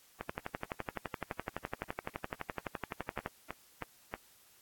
two click trains, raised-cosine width 0.5 ms, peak -20 / -21 dBFS, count 37 / 4, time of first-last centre 0.21-3.261 / 3.19-4.139 s, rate 11.8 / 3.16 Hz, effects white hiss -63 dBFS RMS until 4.61 s + AAC 64 kbps

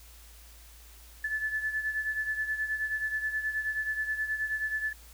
sine beating tone pair, 1735 / 1744.4 Hz, A6 / A6, -25 / -15 cents, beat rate 9.4 Hz, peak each -30 / -36 dBFS, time 1.24-4.93 s, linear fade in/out 5 ms, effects added 57 Hz sine -51 dBFS peak until 5.13 s + white hiss -55 dBFS RMS until 5.13 s

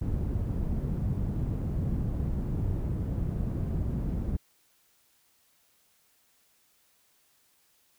white low-pass noise, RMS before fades -30 dBFS, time 0.01-4.37 s, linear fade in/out 10 ms, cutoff 130 Hz, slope 12 dB/octave, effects white hiss -67 dBFS RMS until 7.98 s

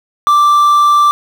triangle tone with quantisation, 1174.7 Hz, D6, in tune, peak -4 dBFS, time 0.27-1.11 s, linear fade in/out 0 ms, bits 5, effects none

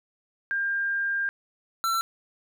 sine / square tone pair in turn, 1600 / 1345.4 Hz, G6 / E6, +35 / +35 cents, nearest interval minor third, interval 300 cents, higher first, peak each -24 dBFS, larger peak neither, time 0.51-1.29 / 1.84-2.01 s, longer first, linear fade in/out 0 ms, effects none

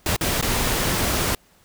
pink noise with dropouts, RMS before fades -22 dBFS, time 0.06-1.35 s, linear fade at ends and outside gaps 2 ms, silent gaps 0.164-0.21 / 0.413-0.425 s, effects pink hiss -57 dBFS RMS until 1.64 s

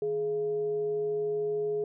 sine tone with frequency modulation, 419.7 Hz, G#4, 18 cents sharp, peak -27 dBFS, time 0.02-1.84 s, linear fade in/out 2 ms, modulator 264 Hz, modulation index 0.24, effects none

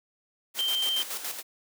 white noise with tremolo, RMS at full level -33 dBFS, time 0.54-1.43 s, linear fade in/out 50 ms, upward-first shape square, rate 7.1 Hz, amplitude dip 55%
sine tone, 3136 Hz, G7, in tune, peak -25 dBFS, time 0.59-1.02 s, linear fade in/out 0 ms
effects high-pass 300 Hz 12 dB/octave

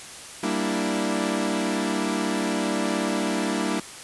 sawtooth chord, E half-diminished seventh, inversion first, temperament equal, 196 / 233.1 / 293.7 / 329.6 Hz, G3 / Bb3 / D4 / E4, 0 / 0 / 0 / 0 cents, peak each -25 dBFS, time 0.43-3.8 s, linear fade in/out 5 ms, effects white hiss -40 dBFS RMS until 4.03 s + resampled to 24000 Hz

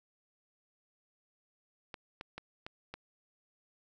clicks, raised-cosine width 0.3 ms, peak -26 dBFS, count 5, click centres 1.942 / 2.211 / 2.38 / 2.665 / 2.94 s, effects none

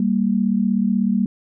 sine tone pair together, 196 / 232.3 Hz, G3 / A#3, 0 / -6 cents, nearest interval minor third, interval 294 cents, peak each -18 / -19 dBFS, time 0-1.26 s, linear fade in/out 2 ms, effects none

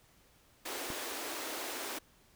pink high-pass noise, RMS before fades -40 dBFS, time 0.65-1.99 s, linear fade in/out 10 ms, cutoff 270 Hz, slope 48 dB/octave
click, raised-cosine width 3 ms, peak -31 dBFS, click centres 0.903 s
effects pink hiss -65 dBFS RMS until 2.35 s

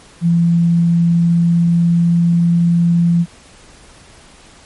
sine tone with pitch glide, 169.6 to 170.68 Hz, E3 to F3, +50 to -39 cents, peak -9 dBFS, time 0.21-3.26 s, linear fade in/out 50 ms, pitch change +11 cents, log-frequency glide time 1-2.53 s, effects pink hiss -43 dBFS RMS until 4.65 s + MP3 48 kbps

